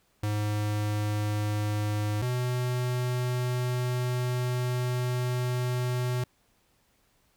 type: tone pair in turn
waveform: square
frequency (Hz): 105 / 124.51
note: G#2 / B2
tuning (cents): +19 / +15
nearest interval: minor third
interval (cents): 296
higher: second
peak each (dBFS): -27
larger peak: neither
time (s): 0.23-2.22 / 2.22-6.24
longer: second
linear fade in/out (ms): 5
effects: pink hiss -68 dBFS RMS until 7.36 s